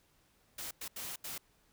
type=noise bursts at uneven times; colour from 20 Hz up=white; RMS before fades=-42 dBFS; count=4; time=0.58-0.71 / 0.81-0.88 / 0.96-1.16 / 1.24-1.38 s; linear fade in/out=5 ms; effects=pink hiss -70 dBFS RMS until 1.72 s